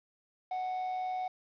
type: tone with amplitude modulation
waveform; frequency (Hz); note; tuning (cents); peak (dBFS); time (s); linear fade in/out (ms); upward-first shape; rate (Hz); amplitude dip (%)
triangle; 740; F#5; 0; -29; 0.51-1.28; 5; sine; 124; 30
effects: resampled to 11025 Hz + 10-bit

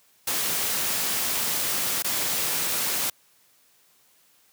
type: noise with dropouts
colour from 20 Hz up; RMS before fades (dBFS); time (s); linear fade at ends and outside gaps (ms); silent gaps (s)
white; -26; 0.27-3.1; 5; 2.024-2.044
effects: white hiss -61 dBFS RMS until 4.52 s + high-pass 100 Hz 12 dB/octave

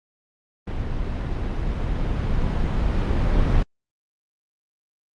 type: noise with level ramp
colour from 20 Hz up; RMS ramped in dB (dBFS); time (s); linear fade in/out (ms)
brown; -27 to -18; 0.67-3.63; 5
effects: low-pass 4000 Hz 12 dB/octave + Opus 32 kbps

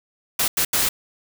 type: noise bursts at uneven times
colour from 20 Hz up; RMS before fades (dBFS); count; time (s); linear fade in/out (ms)
white; -20; 3; 0.39-0.48 / 0.57-0.65 / 0.73-0.89; 5
effects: none

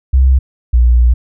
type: tone pair in turn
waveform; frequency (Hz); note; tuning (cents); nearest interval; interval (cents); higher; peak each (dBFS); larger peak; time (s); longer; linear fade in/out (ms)
sine; 65.41 / 60.1; C2 / B1; 0 / -46; minor second; 146; first; -5; neither; 0.13-0.39 / 0.73-1.14; second; 10
effects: none

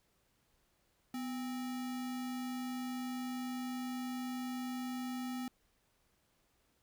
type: tone with sample-and-hold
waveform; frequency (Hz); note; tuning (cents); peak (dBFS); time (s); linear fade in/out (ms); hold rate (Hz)
sine; 249.9; B3; +21; -37; 1.14-5.48; 2; 1050
effects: pink hiss -75 dBFS RMS until 6.82 s

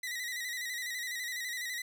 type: tone with vibrato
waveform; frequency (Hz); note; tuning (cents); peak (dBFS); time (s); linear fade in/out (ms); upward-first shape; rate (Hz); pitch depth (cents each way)
sawtooth; 1947; B6; -25; -32; 0.03-1.82; 5; square; 12; 51
effects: none

